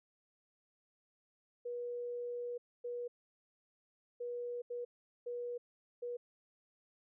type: tone bursts at uneven times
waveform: sine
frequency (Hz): 483.4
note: B4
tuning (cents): -37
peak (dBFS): -38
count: 6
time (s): 1.65-2.58 / 2.84-3.08 / 4.2-4.62 / 4.7-4.85 / 5.26-5.58 / 6.02-6.17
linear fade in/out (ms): 10
effects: none